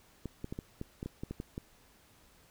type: clicks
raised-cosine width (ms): 3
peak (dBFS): -25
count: 11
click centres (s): 0.257 / 0.444 / 0.525 / 0.589 / 0.814 / 1.029 / 1.06 / 1.235 / 1.31 / 1.401 / 1.579
effects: pink hiss -63 dBFS RMS until 2.5 s